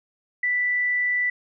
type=tone; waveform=sine; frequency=1975.5 Hz; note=B6; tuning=in tune; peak=-20 dBFS; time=0.43-1.3 s; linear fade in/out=5 ms; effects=none